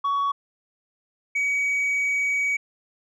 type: tone pair in turn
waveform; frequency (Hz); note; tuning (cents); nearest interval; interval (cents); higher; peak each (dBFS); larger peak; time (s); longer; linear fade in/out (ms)
sine; 1123 / 2264; C#6 / C#7; +22 / +36; octave; 1214; second; -18; neither; 0.04-0.32 / 1.35-2.57; second; 10
effects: tanh soft clip ceiling -20 dBFS